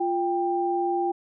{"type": "tone pair together", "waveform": "sine", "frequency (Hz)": [349.2, 790.7], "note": ["F4", "G5"], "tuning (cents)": [0, 15], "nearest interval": "octave + major second", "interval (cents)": 1415, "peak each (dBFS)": -25, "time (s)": [0, 1.12], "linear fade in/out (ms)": 10, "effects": []}